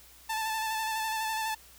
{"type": "tone with vibrato", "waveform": "sawtooth", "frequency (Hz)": 880, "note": "A5", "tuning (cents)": 0, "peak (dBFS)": -26, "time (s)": [0.29, 1.55], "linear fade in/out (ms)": 10, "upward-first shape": "square", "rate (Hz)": 12, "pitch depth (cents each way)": 21, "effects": ["added 60 Hz sine -60 dBFS peak until 1.78 s", "white hiss -55 dBFS RMS until 1.78 s"]}